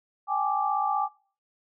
sine tone cluster, 788 / 844 / 1174 Hz, G5 / G#5 / D6, +9 / +28 / -1 cents, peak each -28 dBFS, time 0.27-1.09 s, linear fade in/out 50 ms, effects noise-tail reverb RT60 0.4 s tail -21 dB re dry

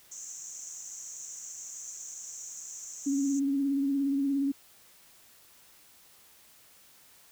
pink band-pass noise, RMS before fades -43 dBFS, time 0.11-3.4 s, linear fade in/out 10 ms, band 6000 to 7500 Hz, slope 96 dB/octave
sine tone with vibrato, 277.2 Hz, C#4, in tune, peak -25 dBFS, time 3.06-4.52 s, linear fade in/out 10 ms, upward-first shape sine, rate 17 Hz, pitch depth 37 cents each way
effects white hiss -58 dBFS RMS until 7.31 s

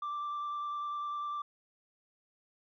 sine tone with vibrato, 1174.7 Hz, D6, in tune, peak -32 dBFS, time 0.02-1.42 s, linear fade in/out 5 ms, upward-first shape sine, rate 10 Hz, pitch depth 11 cents each way, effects tanh soft clip ceiling -33 dBFS

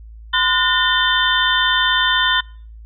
sine tone cluster, 1020 / 1451 / 1813 / 3082 / 3556 Hz, C6 / F#6 / A#6 / G7 / A7, -44 / -34 / -49 / -30 / +18 cents, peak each -20 dBFS, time 0.33-2.41 s, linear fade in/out 10 ms, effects noise-tail reverb RT60 0.5 s tail -26 dB re dry + added 55 Hz sine -35 dBFS peak until 2.85 s

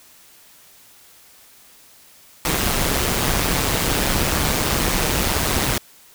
pink noise with amplitude modulation, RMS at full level -17 dBFS, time 2.45-5.78 s, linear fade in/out 2 ms, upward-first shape sine, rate 140 Hz, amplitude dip 70%, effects white hiss -49 dBFS RMS until 6.14 s

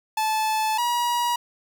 45% pulse tone pair in turn, 870 / 960.5 Hz, A5 / B5, -20 / -48 cents, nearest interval major second, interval 172 cents, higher second, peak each -21 dBFS, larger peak neither, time 0.17-0.78 / 0.78-1.36 s, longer first, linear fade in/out 5 ms, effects none

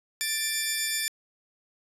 10% pulse tone pair together, 1765 / 2356 Hz, A6 / D7, +5 / +5 cents, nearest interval perfect fourth, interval 500 cents, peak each -20 / -21 dBFS, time 0.21-1.08 s, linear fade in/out 0 ms, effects resampled to 32000 Hz

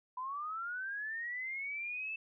sine linear sweep, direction up, 990 to 2650 Hz, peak -37 dBFS, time 0.17-2.16 s, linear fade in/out 5 ms, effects none

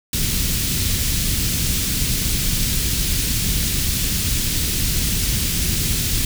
pink band-stop noise, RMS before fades -20 dBFS, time 0.13-6.25 s, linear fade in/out 2 ms, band 190 to 3300 Hz, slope 12 dB/octave, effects none

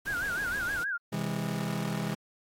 pink noise, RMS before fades -42 dBFS, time 0.05-0.84 s, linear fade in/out 10 ms
sine tone with vibrato, 1523 Hz, F#6, 50 cents sharp, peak -29 dBFS, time 0.06-0.98 s, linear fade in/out 20 ms, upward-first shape sine, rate 6.4 Hz, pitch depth 150 cents each way
40% pulse chord, C augmented, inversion none, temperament just, 130.81 / 163.52 / 204.4 Hz, C3 / E3 / G#3, 0 / -14 / -27 cents, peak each -36 / -33 / -33 dBFS, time 1.12-2.15 s, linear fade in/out 10 ms
effects AAC 48 kbps

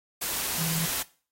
sine tone in noise, 163.2 Hz, E3, 17 cents flat, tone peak -29 dBFS, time 0.58-0.86 s, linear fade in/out 10 ms, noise white, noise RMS -30 dBFS, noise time 0.21-1.03 s, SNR -2 dB, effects noise-tail reverb RT60 0.4 s tail -20 dB re dry + AAC 48 kbps

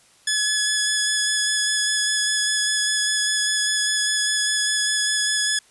10% pulse tone with vibrato, 1700 Hz, G#6, 40 cents sharp, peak -10 dBFS, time 0.27-5.59 s, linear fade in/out 5 ms, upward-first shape square, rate 5 Hz, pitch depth 10 cents each way, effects white hiss -55 dBFS RMS until 5.7 s + resampled to 24000 Hz

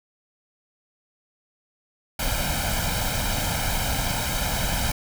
pink noise with comb filter, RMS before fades -25 dBFS, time 2.19-4.92 s, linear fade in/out 5 ms, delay 1.3 ms, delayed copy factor +0.75, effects none

